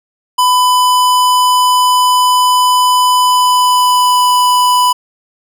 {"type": "tone with pitch glide", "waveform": "square", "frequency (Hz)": [1000, 993.7], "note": ["B5", "B5"], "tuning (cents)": [21, 10], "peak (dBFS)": -8, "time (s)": [0.38, 4.93], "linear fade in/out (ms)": 10, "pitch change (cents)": -11, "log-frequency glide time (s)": [3.23, 4.32], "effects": []}